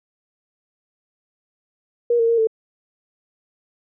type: tone with pitch steps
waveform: sine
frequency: 475.3 / 458.8 / 463.8 / 444.3 Hz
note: A#4 / A#4 / A#4 / A4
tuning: +34 / -28 / -9 / +17 cents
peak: -14 dBFS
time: 2.1-2.472 s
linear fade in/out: 5 ms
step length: 93 ms
effects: none